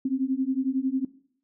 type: beating tone pair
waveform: sine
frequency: 258.2 / 269.2 Hz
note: C4 / C4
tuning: -23 / +49 cents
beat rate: 11 Hz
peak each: -27 / -26 dBFS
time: 0.05-1.05 s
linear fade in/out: 5 ms
effects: noise-tail reverb RT60 0.6 s tail -19 dB re dry